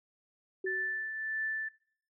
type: tone with exponential decay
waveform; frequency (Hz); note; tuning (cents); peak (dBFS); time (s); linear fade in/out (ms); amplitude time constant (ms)
sine; 376.7; F#4; +31; -31; 0.64-1.1; 5; 100
type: tone with tremolo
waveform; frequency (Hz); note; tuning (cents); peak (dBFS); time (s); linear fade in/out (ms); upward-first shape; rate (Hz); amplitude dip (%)
sine; 1760; A6; 0; -30; 0.66-1.69; 10; triangle; 1.6; 50
effects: noise-tail reverb RT60 0.6 s tail -22 dB re dry